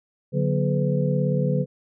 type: tone cluster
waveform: sine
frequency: 144.3 / 182.3 / 239.1 / 425.9 / 504 Hz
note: D3 / F#3 / A#3 / G#4 / B4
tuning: -30 / -25 / +44 / +44 / +35 cents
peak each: -22 / -25 / -31 / -31 / -27 dBFS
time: 0.32-1.66 s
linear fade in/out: 50 ms
effects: none